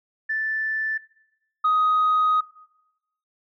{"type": "tone pair in turn", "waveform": "sine", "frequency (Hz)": [1760, 1252.4], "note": ["A6", "D#6"], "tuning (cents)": [0, 11], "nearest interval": "tritone", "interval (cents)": 589, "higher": "first", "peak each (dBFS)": [-22, -15], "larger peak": "second", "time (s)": [[0.29, 0.98], [1.64, 2.41]], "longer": "second", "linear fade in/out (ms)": 10, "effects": ["noise-tail reverb RT60 0.9 s tail -20 dB re dry", "tanh soft clip ceiling -14 dBFS"]}